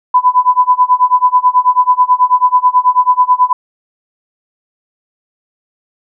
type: tone with tremolo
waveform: sine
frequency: 1000 Hz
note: B5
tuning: 21 cents sharp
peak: -3 dBFS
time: 0.14-3.53 s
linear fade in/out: 5 ms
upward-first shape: sine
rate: 9.2 Hz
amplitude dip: 95%
effects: none